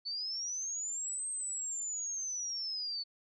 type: linear two-way sweep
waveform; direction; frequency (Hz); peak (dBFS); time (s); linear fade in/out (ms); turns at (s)
sine; up then down; 4435 to 8372 to 4435; -35; 0.05-3.04; 20; 1.28
effects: none